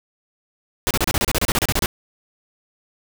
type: noise bursts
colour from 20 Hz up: pink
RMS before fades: -19 dBFS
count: 15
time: 0.87-1.859 s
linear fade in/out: 0 ms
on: 37 ms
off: 31 ms
effects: none